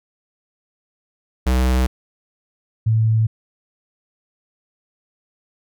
square / sine tone pair in turn, 63.5 / 111.04 Hz, B1 / A2, +49 / +16 cents, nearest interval minor seventh, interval 967 cents, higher second, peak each -15 / -13 dBFS, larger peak second, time 1.46-1.87 / 2.86-3.27 s, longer neither, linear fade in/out 10 ms, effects none

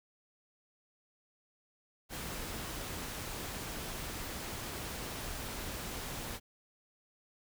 pink noise, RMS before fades -41 dBFS, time 2.09-6.4 s, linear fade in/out 50 ms, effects none

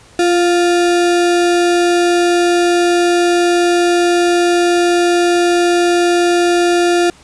sine tone with sample-and-hold, 347.3 Hz, F4, 10 cents flat, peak -9 dBFS, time 0.19-7.1 s, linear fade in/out 2 ms, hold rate 1050 Hz, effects pink hiss -44 dBFS RMS until 7.23 s + resampled to 22050 Hz

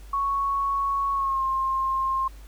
sine tone with pitch glide, 1108.7 to 1062.9 Hz, C#6 to C6, 0 to +27 cents, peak -22 dBFS, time 0.13-2.28 s, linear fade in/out 5 ms, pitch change -73 cents, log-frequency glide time 1.13-1.43 s, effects added 50 Hz sine -41 dBFS peak until 2.47 s + pink hiss -54 dBFS RMS until 2.47 s

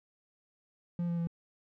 triangle tone with pitch steps, 173.2 / 170.91 / 168.66 Hz, F3 / F3 / E3, -14 / -37 / +40 cents, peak -28 dBFS, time 0.99-1.272 s, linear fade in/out 2 ms, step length 94 ms, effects none

